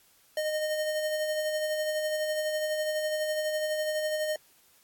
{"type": "tone with tremolo", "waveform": "square", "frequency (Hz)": 615, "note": "D#5", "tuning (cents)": -20, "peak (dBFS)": -27, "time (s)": [0.37, 4.36], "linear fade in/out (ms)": 2, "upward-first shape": "sine", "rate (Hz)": 12, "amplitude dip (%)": 35, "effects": ["white hiss -62 dBFS RMS until 4.83 s", "AAC 64 kbps"]}